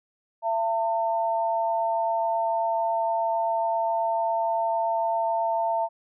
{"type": "tone pair together", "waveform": "sine", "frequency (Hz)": [674, 901.8], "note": ["E5", "A5"], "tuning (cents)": [38, 42], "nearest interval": "perfect fourth", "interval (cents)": 504, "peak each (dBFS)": -25, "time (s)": [0.42, 5.89], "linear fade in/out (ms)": 50, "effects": []}